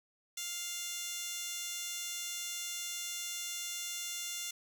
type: tone with high-pass filter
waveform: 15% pulse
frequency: 698.5 Hz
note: F5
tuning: in tune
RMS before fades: -40 dBFS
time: 0.37-4.51 s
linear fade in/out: 5 ms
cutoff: 4400 Hz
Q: 1.6
effects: none